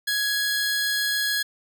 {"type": "tone pair together", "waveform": "sawtooth", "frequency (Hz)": [1667, 4201], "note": ["G#6", "C8"], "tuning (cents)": [6, 6], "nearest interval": "octave + major third", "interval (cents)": 1600, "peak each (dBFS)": [-20, -25], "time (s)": [0.07, 1.43], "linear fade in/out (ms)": 10, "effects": []}